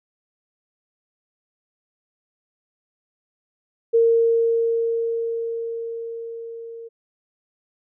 sine tone with level ramp, 460.2 Hz, A#4, 22 cents flat, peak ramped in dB -12 to -34 dBFS, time 3.93-6.89 s, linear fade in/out 20 ms, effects none

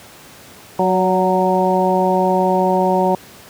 harmonic tone with a mistuned harmonic, 185 Hz, F#3, in tune, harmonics 1 / 2 / 3 / 4 / 5, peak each -19 / -19 / -19 / -19 / -19 dBFS, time 0.79-3.15 s, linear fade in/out 2 ms, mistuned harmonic 3, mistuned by +29 cents, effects pink hiss -41 dBFS RMS until 3.49 s + high-pass 100 Hz 12 dB/octave

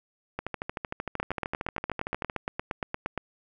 two click trains, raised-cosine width 0.5 ms, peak -16 / -14 dBFS, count 26 / 18, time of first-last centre 0.39-2.298 / 1.2-3.177 s, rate 13.1 / 8.6 Hz, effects none

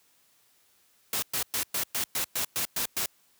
white noise bursts, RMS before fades -29 dBFS, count 10, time 1.13-3.06 s, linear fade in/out 2 ms, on 94 ms, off 110 ms, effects white hiss -65 dBFS RMS until 3.39 s + high-pass 60 Hz 12 dB/octave

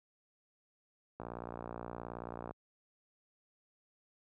click train, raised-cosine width 1 ms, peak -28 dBFS, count 78, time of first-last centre 1.2-2.51 s, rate 58.8 Hz, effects high-pass 60 Hz 12 dB/octave

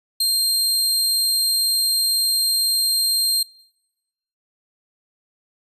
sawtooth tone, 4186 Hz, C8, in tune, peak -14 dBFS, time 0.2-3.43 s, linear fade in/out 5 ms, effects noise-tail reverb RT60 1.0 s tail -25 dB re dry + resampled to 32000 Hz

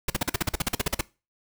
pink noise bursts, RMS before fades -24 dBFS, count 15, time 0.08-1.011 s, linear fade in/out 5 ms, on 21 ms, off 44 ms, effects noise-tail reverb RT60 0.3 s tail -21 dB re dry

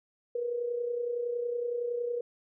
sine tone with amplitude modulation, 479.9 Hz, B4, 50 cents flat, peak -27 dBFS, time 0.35-2.21 s, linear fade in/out 5 ms, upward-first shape sine, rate 30.8 Hz, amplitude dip 55%, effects none

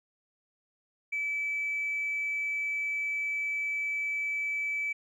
triangle tone with tanh clipping, 2305 Hz, D7, 33 cents flat, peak -29 dBFS, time 1.12-4.93 s, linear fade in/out 10 ms, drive 4 dB, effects none

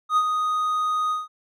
triangle tone with ADSR envelope, 1244.5 Hz, D#6, in tune, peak -13 dBFS, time 0.09-1.28 s, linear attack 78 ms, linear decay 57 ms, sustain -6 dB, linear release 170 ms, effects none

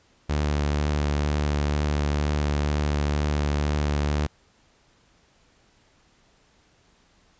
sawtooth tone with vibrato, 73.6 Hz, D2, 4 cents sharp, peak -18 dBFS, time 0.29-4.27 s, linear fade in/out 10 ms, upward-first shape triangle, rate 2.1 Hz, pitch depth 19 cents each way, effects pink hiss -61 dBFS RMS until 7.39 s + resampled to 16000 Hz

